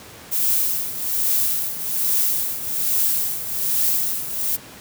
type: noise with tremolo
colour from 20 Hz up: violet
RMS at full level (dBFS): -18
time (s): 0.31-4.57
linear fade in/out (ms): 20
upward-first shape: triangle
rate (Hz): 1.2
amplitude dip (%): 75
effects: pink hiss -41 dBFS RMS until 4.8 s + high-pass 80 Hz 12 dB/octave